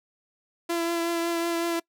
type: tone with vibrato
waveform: sawtooth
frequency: 337.8 Hz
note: E4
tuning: 42 cents sharp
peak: -21 dBFS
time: 0.69-1.8 s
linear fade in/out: 10 ms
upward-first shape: triangle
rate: 5.4 Hz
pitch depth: 20 cents each way
effects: noise-tail reverb RT60 0.1 s tail -24 dB re dry